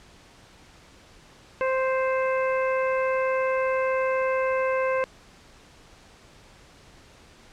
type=harmonic tone; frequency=523.3 Hz; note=C5; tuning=in tune; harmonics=1 / 2 / 3 / 4 / 5; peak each=-23 / -29 / -33 / -35 / -37 dBFS; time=1.61-5.04 s; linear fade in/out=0 ms; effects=pink hiss -52 dBFS RMS until 7.52 s + low-pass 7000 Hz 12 dB/octave